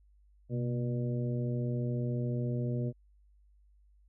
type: harmonic tone with a mistuned harmonic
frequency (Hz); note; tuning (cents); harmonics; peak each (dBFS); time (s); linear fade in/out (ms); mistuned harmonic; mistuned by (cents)
120; B2; -49; 1 / 2 / 3 / 4 / 5; -31 / -37 / -41 / -43 / -45; 0.49-2.93; 50; 1; +82
effects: added 50 Hz sine -60 dBFS peak until 4.08 s